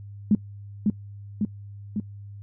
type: tone with echo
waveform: sine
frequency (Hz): 209.3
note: G#3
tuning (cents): +14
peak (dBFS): -14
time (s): 0.31-0.35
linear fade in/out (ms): 2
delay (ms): 550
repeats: 3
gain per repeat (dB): -3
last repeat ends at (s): 2
effects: noise-tail reverb RT60 0.1 s tail -21 dB re dry + added 101 Hz sine -38 dBFS peak until 2.42 s